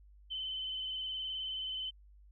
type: tone with vibrato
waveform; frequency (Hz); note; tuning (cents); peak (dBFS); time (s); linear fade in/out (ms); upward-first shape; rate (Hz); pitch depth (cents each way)
sine; 3053; G7; -46; -36; 0.3-1.91; 20; square; 19; 18
effects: added 50 Hz sine -56 dBFS peak until 2.31 s